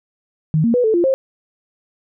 sine tone with pitch steps, 156.3 / 232 / 492.1 / 439.2 / 345.9 / 532 Hz, D#3 / A#3 / B4 / A4 / F4 / C5, +8 / -8 / -6 / -3 / -17 / +29 cents, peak -12 dBFS, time 0.54-1.14 s, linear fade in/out 0 ms, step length 100 ms, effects none

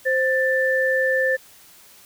sine tone pair together, 523 / 1768.8 Hz, C5 / A6, -1 / +9 cents, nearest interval octave + major sixth, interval 2110 cents, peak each -20 dBFS, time 0.05-1.37 s, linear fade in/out 20 ms, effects white hiss -49 dBFS RMS until 2.05 s

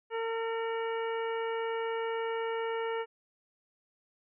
harmonic tone with a mistuned harmonic, 454.5 Hz, A#4, 44 cents flat, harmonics 1 / 2 / 3 / 4 / 5 / 6, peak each -32 / -38 / -42 / -44 / -46 / -48 dBFS, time 0.1-3.06 s, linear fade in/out 50 ms, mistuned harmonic 6, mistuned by +84 cents, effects none

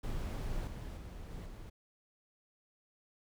brown noise with level steps, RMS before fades -38 / -43 / -46 / -44 / -47 dBFS, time 0.03-1.7 s, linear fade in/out 10 ms, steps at 0.67 / 0.97 / 1.31 / 1.46 s, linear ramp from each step 2 ms, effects none

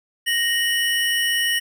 square tone pair together, 1864.7 / 2960 Hz, A#6 / F#7, 0 / 0 cents, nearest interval minor sixth, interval 800 cents, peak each -22 dBFS, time 0.26-1.6 s, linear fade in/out 20 ms, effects none

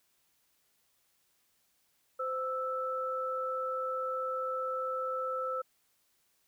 sine tone pair together, 516.8 / 1318.5 Hz, C5 / E6, -21 / 0 cents, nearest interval octave + major third, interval 1621 cents, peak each -35 / -34 dBFS, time 2.19-5.62 s, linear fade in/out 10 ms, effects white hiss -73 dBFS RMS until 6.47 s

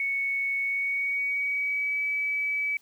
sine tone with pitch glide, 2217 to 2290 Hz, C#7 to D7, 0 to -44 cents, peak -25 dBFS, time 0-2.77 s, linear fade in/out 2 ms, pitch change +56 cents, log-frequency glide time 0.6-2.02 s, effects white hiss -62 dBFS RMS until 2.81 s

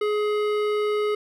triangle tone with hard clipping, 420.3 Hz, G#4, 21 cents sharp, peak -23 dBFS, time 0.01-1.15 s, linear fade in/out 5 ms, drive 18 dB, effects none

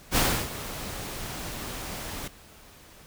pink noise with ADSR envelope, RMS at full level -21 dBFS, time 0.11-2.28 s, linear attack 58 ms, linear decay 300 ms, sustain -15 dB, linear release 6 ms, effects pink hiss -51 dBFS RMS until 3.06 s

